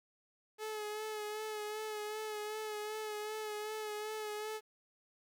sawtooth tone with vibrato, 427.1 Hz, G#4, 48 cents sharp, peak -35 dBFS, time 0.58-4.61 s, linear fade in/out 50 ms, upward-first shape sine, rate 2.6 Hz, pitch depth 30 cents each way, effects 11-bit

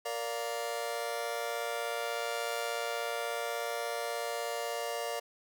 sawtooth chord, Bb major, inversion none, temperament just, 466.2 / 582.7 / 699.2 Hz, Bb4 / D5 / F5, 0 / -14 / +2 cents, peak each -34 dBFS, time 0.05-5.2 s, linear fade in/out 10 ms, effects none

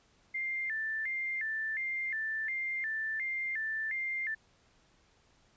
sine tone with vibrato, 1929 Hz, B6, 41 cents flat, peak -32 dBFS, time 0.34-4.35 s, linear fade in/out 10 ms, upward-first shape square, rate 1.4 Hz, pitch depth 150 cents each way, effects pink hiss -67 dBFS RMS until 5.56 s + resampled to 16000 Hz

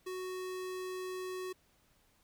square tone, 370 Hz, F#4, in tune, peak -39 dBFS, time 0.06-1.53 s, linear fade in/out 10 ms, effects pink hiss -70 dBFS RMS until 2.23 s

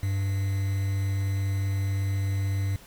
triangle tone with quantisation, 98 Hz, G2, in tune, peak -22 dBFS, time 0.03-2.76 s, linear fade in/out 0 ms, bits 7, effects pink hiss -51 dBFS RMS until 2.86 s

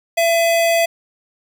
square tone pair together, 670.9 / 2533 Hz, E5 / D#7, +30 / +30 cents, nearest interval octave + major seventh, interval 2300 cents, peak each -14 / -24 dBFS, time 0.17-0.86 s, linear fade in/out 10 ms, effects 8-bit

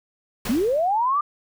pink noise with exponential decay, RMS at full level -28 dBFS, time 0.45-1.05 s, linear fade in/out 5 ms, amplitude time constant 130 ms
sine linear sweep, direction up, 207.7 to 1212 Hz, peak -18 dBFS, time 0.49-1.21 s, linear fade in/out 5 ms
effects none

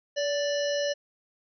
harmonic tone with a mistuned harmonic, 587.3 Hz, D5, in tune, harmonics 1 / 3 / 5 / 7 / 9 / 10, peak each -26 / -36 / -37 / -40 / -39 / -41 dBFS, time 0.16-0.94 s, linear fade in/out 20 ms, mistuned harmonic 1, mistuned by -35 cents, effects none

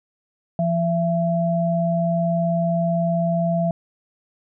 sine tone pair together, 170.4 / 671.1 Hz, F3 / E5, -42 / +31 cents, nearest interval 2 octaves, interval 2373 cents, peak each -20 / -21 dBFS, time 0.59-3.71 s, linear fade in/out 2 ms, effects none

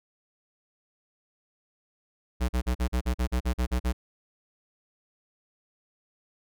square tone bursts, 61.8 Hz, B1, 2 cents sharp, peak -24 dBFS, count 12, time 2.4-3.93 s, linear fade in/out 20 ms, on 89 ms, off 42 ms, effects none

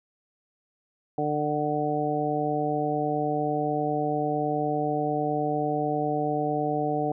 harmonic tone, 149.3 Hz, D3, 29 cents sharp, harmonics 1 / 2 / 3 / 4 / 5, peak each -33 / -30 / -30 / -32 / -28 dBFS, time 1.18-7.12 s, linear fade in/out 2 ms, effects none

